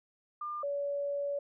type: tone pair in turn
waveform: sine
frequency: 1200 / 568.6 Hz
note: D6 / C#5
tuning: +37 / +44 cents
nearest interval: octave + minor second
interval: 1293 cents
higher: first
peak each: -35 / -31 dBFS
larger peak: second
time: 0.41-0.63 / 0.63-1.39 s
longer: second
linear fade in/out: 5 ms
effects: none